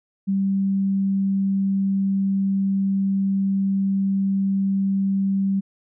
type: tone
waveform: sine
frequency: 195 Hz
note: G3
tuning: 9 cents flat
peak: -18 dBFS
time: 0.27-5.61 s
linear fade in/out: 20 ms
effects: none